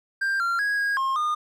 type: tone with pitch steps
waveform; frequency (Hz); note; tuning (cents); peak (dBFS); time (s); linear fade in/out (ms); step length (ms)
triangle; 1587 / 1379 / 1654 / 1639 / 1069 / 1219; G6 / F6 / G#6 / G#6 / C6 / D#6; +21 / -22 / -8 / -23 / +37 / -36; -20; 0.21-1.35; 10; 190
effects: none